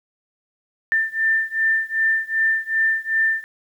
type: beating tone pair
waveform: sine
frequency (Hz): 1786 / 1788.6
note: A6 / A6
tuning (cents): +25 / +28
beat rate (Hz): 2.6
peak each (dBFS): -20 / -21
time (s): 0.92-3.44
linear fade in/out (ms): 0
effects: 9-bit